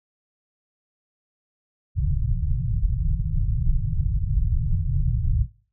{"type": "low-pass noise", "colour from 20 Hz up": "pink", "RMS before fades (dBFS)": -22, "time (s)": [1.95, 5.47], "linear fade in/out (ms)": 50, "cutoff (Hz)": 160, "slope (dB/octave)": 96, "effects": ["noise-tail reverb RT60 0.4 s tail -20 dB re dry"]}